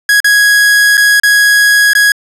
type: tone with dropouts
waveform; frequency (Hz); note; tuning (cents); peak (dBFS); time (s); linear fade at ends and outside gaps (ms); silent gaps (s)
45% pulse; 1661.2; G#6; 0; -5; 0.09-2.12; 2; 0.203-0.244 / 0.971-0.977 / 1.199-1.234 / 1.934-1.951
effects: resampled to 32000 Hz